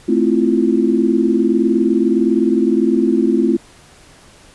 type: chord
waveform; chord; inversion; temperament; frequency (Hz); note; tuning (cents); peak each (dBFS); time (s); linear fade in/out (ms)
sine; F major seventh; first; equal; 220 / 261.6 / 329.6 / 349.2; A3 / C4 / E4 / F4; 0 / 0 / 0 / 0; -17; 0.08-3.57; 10
effects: pink hiss -45 dBFS RMS until 4.54 s + resampled to 24000 Hz